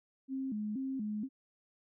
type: tone with vibrato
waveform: sine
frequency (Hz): 237.2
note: A#3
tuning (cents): +30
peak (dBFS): -34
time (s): 0.28-1.29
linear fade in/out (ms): 50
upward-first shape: square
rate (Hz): 2.1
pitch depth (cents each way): 200
effects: none